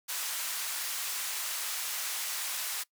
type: band-pass noise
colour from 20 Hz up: white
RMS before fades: -35 dBFS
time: 0.08-2.84 s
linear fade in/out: 20 ms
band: 930 to 15000 Hz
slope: 12 dB/octave
effects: noise-tail reverb RT60 0.1 s tail -21 dB re dry